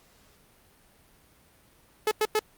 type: tone bursts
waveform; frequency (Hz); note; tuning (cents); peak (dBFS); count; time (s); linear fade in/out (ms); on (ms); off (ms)
sawtooth; 429.7; A4; -41; -18; 3; 2.07-2.392; 2; 42; 98
effects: pink hiss -60 dBFS RMS until 2.57 s + Opus 48 kbps